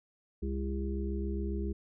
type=harmonic tone; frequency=67.3 Hz; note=C2; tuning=49 cents sharp; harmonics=1 / 3 / 5 / 6; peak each=-33 / -38 / -40 / -41 dBFS; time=0.42-1.73 s; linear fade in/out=10 ms; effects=none